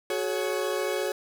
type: chord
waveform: 40% pulse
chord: F# suspended second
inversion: none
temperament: equal with one note detuned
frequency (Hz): 370 / 424.5 / 554.4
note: F#4 / G#4 / C#5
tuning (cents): 0 / +38 / 0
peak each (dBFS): -30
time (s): 0.1-1.12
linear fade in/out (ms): 2
effects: none